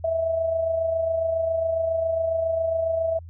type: tone with amplitude modulation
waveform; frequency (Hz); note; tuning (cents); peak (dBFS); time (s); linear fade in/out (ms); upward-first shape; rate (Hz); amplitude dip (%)
sine; 655; E5; -11; -19; 0.04-3.19; 5; sine; 27.3; 45
effects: added 84 Hz sine -38 dBFS peak until 3.29 s